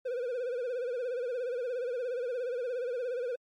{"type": "tone with vibrato", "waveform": "triangle", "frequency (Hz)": 493.9, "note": "B4", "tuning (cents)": 0, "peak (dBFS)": -29, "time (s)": [0.05, 3.36], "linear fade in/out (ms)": 10, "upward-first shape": "sine", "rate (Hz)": 17, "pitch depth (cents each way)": 95, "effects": ["MP3 64 kbps"]}